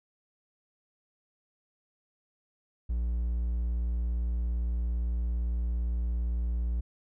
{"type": "tone", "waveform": "triangle", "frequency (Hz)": 58.8, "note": "A#1", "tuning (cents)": 16, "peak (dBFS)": -25, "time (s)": [2.89, 6.81], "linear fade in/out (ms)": 10, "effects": []}